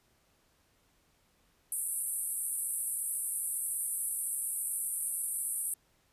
white band-pass noise, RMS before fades -35 dBFS, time 1.72-5.74 s, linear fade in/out 2 ms, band 8500 to 12000 Hz, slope 96 dB/octave, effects pink hiss -70 dBFS RMS until 6.12 s + resampled to 32000 Hz

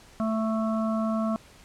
harmonic tone, 220.8 Hz, A3, 6 cents sharp, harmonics 1 / 3 / 5 / 6, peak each -25 / -31 / -35 / -38 dBFS, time 0.2-1.36 s, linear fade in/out 0 ms, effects pink hiss -53 dBFS RMS until 1.64 s + low-pass 10000 Hz 12 dB/octave

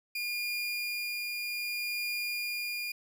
30% pulse tone with tremolo, 2421 Hz, D#7, 48 cents flat, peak -29 dBFS, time 0.15-2.92 s, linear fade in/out 5 ms, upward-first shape triangle, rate 0.64 Hz, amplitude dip 25%, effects none

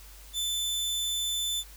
sawtooth tone, 3520 Hz, A7, in tune, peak -25 dBFS, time 0.33-1.64 s, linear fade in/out 50 ms, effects added 50 Hz sine -48 dBFS peak until 1.76 s + white hiss -52 dBFS RMS until 1.76 s

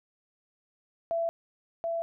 sine tone with echo, 669 Hz, E5, 25 cents sharp, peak -26 dBFS, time 1.11-1.29 s, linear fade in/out 0 ms, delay 730 ms, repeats 1, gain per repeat -2 dB, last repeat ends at 2.02 s, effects none

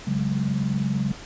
sine chord, C# suspended fourth, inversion none, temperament equal with one note detuned, 138.59 / 187.58 / 207.7 Hz, C#3 / F#3 / G#3, 0 / +24 / 0 cents, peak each -26 dBFS, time 0.07-1.12 s, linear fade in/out 5 ms, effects pink hiss -41 dBFS RMS until 1.25 s + resampled to 16000 Hz

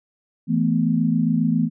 sine chord, E suspended fourth, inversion none, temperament just, 164.81 / 219.8 / 247.2 Hz, E3 / A3 / B3, 0 / -2 / +2 cents, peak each -21 dBFS, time 0.47-1.7 s, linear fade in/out 50 ms, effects none

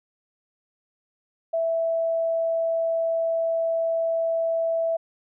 sine tone, 659.3 Hz, E5, in tune, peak -21 dBFS, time 1.53-4.97 s, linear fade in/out 10 ms, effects none

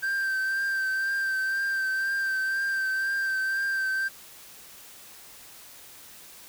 triangle tone with vibrato, 1568 Hz, G6, in tune, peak -23 dBFS, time 0.02-4.09 s, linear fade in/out 20 ms, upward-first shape triangle, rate 2 Hz, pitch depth 29 cents each way, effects white hiss -48 dBFS RMS until 6.48 s

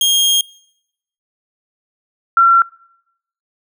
sawtooth / sine tone pair in turn, 3240 / 1362.3 Hz, G#7 / F6, -43 / -43 cents, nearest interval octave + minor third, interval 1500 cents, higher first, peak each -8 / -6 dBFS, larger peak second, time 0.01-0.41 / 2.37-2.62 s, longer first, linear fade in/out 2 ms, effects noise-tail reverb RT60 0.8 s tail -25 dB re dry

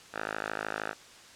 5% pulse tone with band-pass filter, 53.1 Hz, G#1, 39 cents sharp, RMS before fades -36 dBFS, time 0.12-0.95 s, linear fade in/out 50 ms, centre 1300 Hz, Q 1.9, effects white hiss -52 dBFS RMS until 1.35 s + low-pass 7000 Hz 12 dB/octave

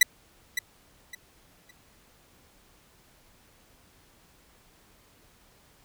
sawtooth tone with echo, 1975.5 Hz, B6, in tune, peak -9 dBFS, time 0.01-0.03 s, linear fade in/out 5 ms, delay 560 ms, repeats 3, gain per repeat -12 dB, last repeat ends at 1.71 s, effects pink hiss -60 dBFS RMS until 5.84 s

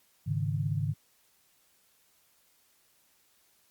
sine chord, Ab suspended fourth, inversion none, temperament just, 103.83 / 138.43 / 155.74 Hz, Ab2 / Db3 / Eb3, 0 / -2 / +2 cents, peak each -32 dBFS, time 0.26-0.94 s, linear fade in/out 20 ms, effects white hiss -67 dBFS RMS until 3.7 s + Opus 48 kbps

